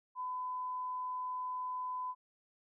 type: tone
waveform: sine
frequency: 1007 Hz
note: B5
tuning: 33 cents sharp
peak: -36 dBFS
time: 0.15-2.15 s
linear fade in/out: 50 ms
effects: none